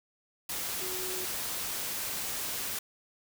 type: tone in noise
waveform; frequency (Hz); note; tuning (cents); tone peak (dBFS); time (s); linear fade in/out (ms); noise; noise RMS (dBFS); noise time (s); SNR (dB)
sine; 370; F#4; 0; -40; 0.81-1.25; 5; white; -35; 0.49-2.79; -8
effects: none